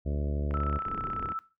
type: harmonic tone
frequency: 72.4 Hz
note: D2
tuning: 24 cents flat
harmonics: 1 / 2 / 3 / 4 / 5 / 6 / 7 / 8 / 9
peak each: -29 / -35 / -39 / -41 / -43 / -45 / -46 / -47 / -48 dBFS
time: 0.05-0.79 s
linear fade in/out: 20 ms
type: click train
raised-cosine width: 0.5 ms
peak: -27 dBFS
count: 27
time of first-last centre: 0.51-1.32 s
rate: 32.1 Hz
type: tone with tremolo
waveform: sine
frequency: 1318.5 Hz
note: E6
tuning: in tune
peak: -29 dBFS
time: 0.54-1.39 s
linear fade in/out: 0 ms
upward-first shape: triangle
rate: 16 Hz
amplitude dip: 55%
type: low-pass noise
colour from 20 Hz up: pink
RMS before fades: -40 dBFS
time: 0.85-1.33 s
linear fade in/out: 10 ms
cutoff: 470 Hz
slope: 96 dB/octave
effects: noise-tail reverb RT60 0.3 s tail -17 dB re dry